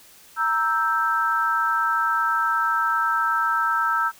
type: chord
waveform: sine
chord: E diminished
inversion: second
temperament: equal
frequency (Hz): 932.3 / 1318.5 / 1568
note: Bb5 / E6 / G6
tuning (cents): 0 / 0 / 0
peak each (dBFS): -26 / -21 / -25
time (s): 0.36-4.12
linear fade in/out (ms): 50
effects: white hiss -50 dBFS RMS until 4.19 s